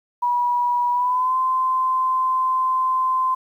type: tone with pitch glide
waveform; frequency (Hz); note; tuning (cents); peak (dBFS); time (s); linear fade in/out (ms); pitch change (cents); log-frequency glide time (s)
sine; 971 to 1034.7; B5 to C6; -30 to -20; -17; 0.22-3.35; 10; +110; 0.91-1.36
effects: 9-bit